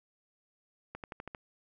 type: accelerating click train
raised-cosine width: 0.5 ms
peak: -26 dBFS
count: 6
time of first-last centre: 0.95-1.348 s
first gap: 88 ms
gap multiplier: 0.95
effects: none

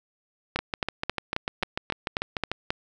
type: two click trains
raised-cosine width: 0.3 ms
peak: -9 / -11 dBFS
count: 9 / 14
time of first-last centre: 0.56-2.705 / 0.59-2.516 s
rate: 3.73 / 6.75 Hz
effects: none

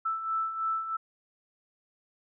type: beating tone pair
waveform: sine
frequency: 1318.5 / 1321.6 Hz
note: E6 / E6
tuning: 0 / +4 cents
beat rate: 3.1 Hz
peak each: -36 / -29 dBFS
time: 0.05-0.97 s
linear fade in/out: 10 ms
effects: none

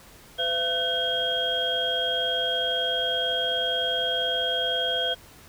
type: tone cluster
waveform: sine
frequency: 508 / 678 / 1516 / 3250 Hz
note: B4 / E5 / F#6 / G#7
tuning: +49 / +49 / +42 / -38 cents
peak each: -31 / -31 / -32 / -25 dBFS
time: 0.38-5.15 s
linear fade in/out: 20 ms
effects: pink hiss -50 dBFS RMS until 5.48 s

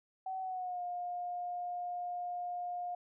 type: tone with pitch glide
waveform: sine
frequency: 757 to 710.4 Hz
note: F#5 to F5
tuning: +39 to +29 cents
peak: -36 dBFS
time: 0.26-2.95 s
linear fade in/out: 5 ms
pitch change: -110 cents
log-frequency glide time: 0.41-0.82 s
effects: none

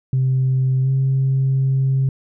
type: tone with pitch glide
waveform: sine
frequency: 130.8 to 133.86 Hz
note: C3 to C3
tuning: 0 to +40 cents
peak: -13 dBFS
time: 0.13-2.09 s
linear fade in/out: 2 ms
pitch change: +40 cents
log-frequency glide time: 0.82-0.89 s
effects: tanh soft clip ceiling -11 dBFS

